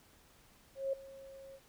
sine tone with ADSR envelope, 542 Hz, C#5, 39 cents flat, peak -30 dBFS, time 0.75-1.6 s, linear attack 180 ms, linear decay 6 ms, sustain -19 dB, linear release 51 ms, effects pink hiss -64 dBFS RMS until 1.68 s

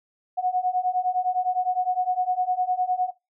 sine beating tone pair, 727 / 736.8 Hz, F#5 / F#5, -31 / -7 cents, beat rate 9.8 Hz, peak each -25 / -23 dBFS, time 0.37-3.11 s, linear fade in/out 20 ms, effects noise-tail reverb RT60 0.2 s tail -19 dB re dry

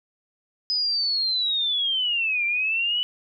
sine linear two-way sweep, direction down then up, 5040 to 2349 to 2984 Hz, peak -21 dBFS, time 0.7-3.03 s, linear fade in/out 0 ms, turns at 2.45 s, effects none

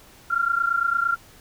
sine tone pair together, 1371 / 1399.8 Hz, F6 / F6, -32 / +4 cents, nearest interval unison, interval 36 cents, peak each -22 / -23 dBFS, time 0.3-1.16 s, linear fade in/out 10 ms, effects pink hiss -50 dBFS RMS until 1.4 s

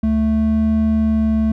triangle tone pair together, 73.12 / 220 Hz, D2 / A3, -7 / 0 cents, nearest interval octave + perfect fifth, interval 1907 cents, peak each -19 / -12 dBFS, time 0.03-1.52 s, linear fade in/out 5 ms, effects none

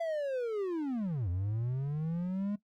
triangle linear two-way sweep, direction down then up, 679 to 85 to 209.3 Hz, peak -29 dBFS, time 0-2.56 s, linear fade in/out 10 ms, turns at 1.29 s, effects noise-tail reverb RT60 0.1 s tail -18 dB re dry + Opus 48 kbps

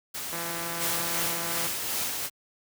white noise, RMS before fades -35 dBFS, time 0.14-1.29 s, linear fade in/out 10 ms
click train, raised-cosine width 0.5 ms, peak -21 dBFS, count 227, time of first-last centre 0.33-1.667 s, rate 169 Hz
white noise with tremolo, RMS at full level -29 dBFS, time 0.78-2.3 s, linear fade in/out 50 ms, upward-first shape sine, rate 2.7 Hz, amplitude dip 35%
effects high-pass 60 Hz 12 dB/octave

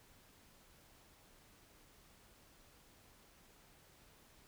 silence, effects pink hiss -65 dBFS RMS until 4.47 s

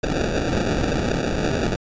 white noise with sample-and-hold, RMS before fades -22 dBFS, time 0.03-1.76 s, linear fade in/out 5 ms, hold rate 1050 Hz, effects resampled to 16000 Hz

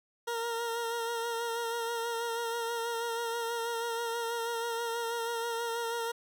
20% pulse tone with vibrato, 464.9 Hz, A#4, 5 cents flat, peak -27 dBFS, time 0.27-6.12 s, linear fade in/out 10 ms, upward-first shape sine, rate 6.2 Hz, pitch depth 29 cents each way, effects none

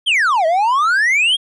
triangle exponential two-way sweep, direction down then up, 3334 to 623 to 3334 Hz, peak -10 dBFS, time 0.06-1.37 s, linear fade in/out 20 ms, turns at 0.46 s, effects resampled to 24000 Hz

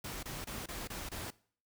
pink noise bursts, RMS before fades -42 dBFS, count 6, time 0.04-1.305 s, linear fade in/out 5 ms, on 190 ms, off 25 ms, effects noise-tail reverb RT60 0.5 s tail -21 dB re dry

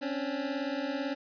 25% pulse beating tone pair, 267.6 / 285.6 Hz, C4 / D4, +39 / -48 cents, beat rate 18 Hz, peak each -31 / -30 dBFS, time 0.01-1.15 s, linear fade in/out 20 ms, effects resampled to 11025 Hz + 10-bit

